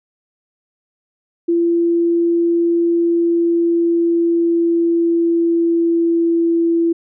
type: tone with pitch glide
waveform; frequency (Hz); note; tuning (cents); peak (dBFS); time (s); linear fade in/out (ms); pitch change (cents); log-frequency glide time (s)
sine; 339.8 to 335.1; F4 to E4; -47 to +29; -12; 1.48-6.93; 10; -24; 2.86-6.5
effects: none